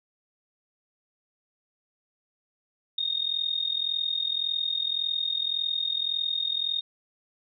sine tone with amplitude modulation, 3700 Hz, A#7, 14 cents flat, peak -22 dBFS, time 2.98-6.81 s, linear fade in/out 5 ms, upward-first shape sine, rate 41.8 Hz, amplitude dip 80%, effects none

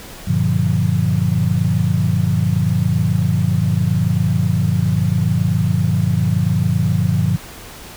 sine tone cluster, 97.9 / 118.7 / 149.2 / 176.6 Hz, G2 / A#2 / D3 / F3, -2 / +32 / +28 / +20 cents, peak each -19 dBFS, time 0.27-7.37 s, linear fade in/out 10 ms, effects pink hiss -36 dBFS RMS until 7.96 s

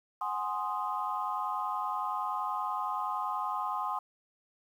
sine chord, Ab dominant seventh, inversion third, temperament equal, 740 / 830.6 / 1046.5 / 1244.5 Hz, Gb5 / Ab5 / C6 / Eb6, 0 / 0 / 0 / 0 cents, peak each -39 / -36 / -34 / -36 dBFS, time 0.21-3.99 s, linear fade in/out 5 ms, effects tanh soft clip ceiling -20 dBFS + 10-bit

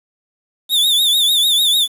45% pulse tone with vibrato, 3600 Hz, A7, 39 cents sharp, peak -11 dBFS, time 0.69-1.88 s, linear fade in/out 50 ms, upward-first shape triangle, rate 6.7 Hz, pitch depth 110 cents each way, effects 7-bit

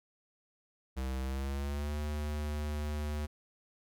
square tone with pitch glide, 65.41 to 74.7 Hz, C2 to D2, 0 to +30 cents, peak -34 dBFS, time 0.96-3.27 s, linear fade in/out 20 ms, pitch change +230 cents, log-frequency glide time 1.22-1.96 s, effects none

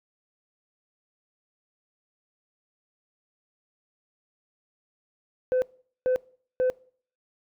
sine tone bursts, 509 Hz, C5, 48 cents flat, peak -18 dBFS, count 3, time 5.52-6.7 s, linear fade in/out 0 ms, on 100 ms, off 440 ms, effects noise-tail reverb RT60 0.5 s tail -24 dB re dry + tanh soft clip ceiling -19 dBFS

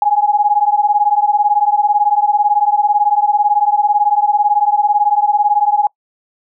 sine beating tone pair, 821 / 839 Hz, G#5 / G#5, -20 / +17 cents, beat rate 18 Hz, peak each -13 / -13 dBFS, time 0.02-5.87 s, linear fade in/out 2 ms, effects noise-tail reverb RT60 0.1 s tail -25 dB re dry

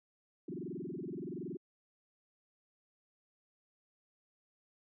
sine tone with frequency modulation, 264.8 Hz, C4, 21 cents sharp, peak -38 dBFS, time 0.48-1.57 s, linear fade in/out 5 ms, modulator 21.3 Hz, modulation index 5.6, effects high-pass 150 Hz 12 dB/octave

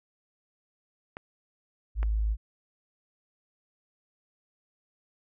clicks, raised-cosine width 0.5 ms, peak -23 dBFS, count 2, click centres 1.169 / 2.03 s
sine tone, 53.5 Hz, A1, 48 cents flat, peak -24 dBFS, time 1.95-2.37 s, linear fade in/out 50 ms
effects none

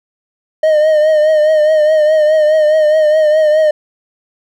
triangle tone with vibrato, 616 Hz, D#5, 17 cents flat, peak -5 dBFS, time 0.63-3.71 s, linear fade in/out 5 ms, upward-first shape triangle, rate 4.8 Hz, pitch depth 54 cents each way, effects none

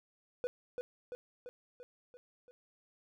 triangle tone with echo, 493.9 Hz, B4, in tune, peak -30 dBFS, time 0.44-0.47 s, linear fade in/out 0 ms, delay 340 ms, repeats 6, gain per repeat -4 dB, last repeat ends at 2.51 s, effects none

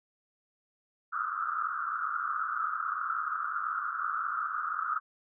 white band-pass noise, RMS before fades -33 dBFS, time 1.12-5 s, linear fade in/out 20 ms, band 1200 to 1400 Hz, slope 96 dB/octave, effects none

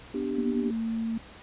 sine chord, G major, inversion first, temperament equal with one note detuned, 249.7 / 293.7 / 392 Hz, B3 / D4 / G4, +19 / 0 / 0 cents, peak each -32 dBFS, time 0.14-0.71 s, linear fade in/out 5 ms
sine tone with pitch glide, 239.6 to 226.2 Hz, A#3 to A3, +48 to +48 cents, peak -27 dBFS, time 0.38-1.18 s, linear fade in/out 5 ms, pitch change -100 cents, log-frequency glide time 0.62-0.71 s
effects pink hiss -48 dBFS RMS until 1.42 s + resampled to 8000 Hz

